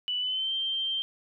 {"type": "tone with pitch glide", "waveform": "sine", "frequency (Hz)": [2969, 3146], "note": ["F#7", "G7"], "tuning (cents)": [5, 6], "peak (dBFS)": -27, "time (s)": [0.08, 1.02], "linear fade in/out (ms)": 0, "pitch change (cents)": 101, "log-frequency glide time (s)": [0.19, 0.53], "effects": []}